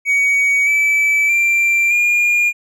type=tone with pitch steps; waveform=triangle; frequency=2253 / 2307 / 2362 / 2419 Hz; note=C#7 / D7 / D7 / D#7; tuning=+28 / -31 / +9 / -49 cents; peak=-10 dBFS; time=0.05-2.53 s; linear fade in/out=50 ms; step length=620 ms; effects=none